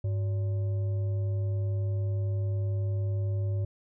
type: tone with frequency modulation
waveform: sine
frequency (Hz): 101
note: G#2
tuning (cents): -48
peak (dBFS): -26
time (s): 0.04-3.65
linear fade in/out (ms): 5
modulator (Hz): 469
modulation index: 0.24
effects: none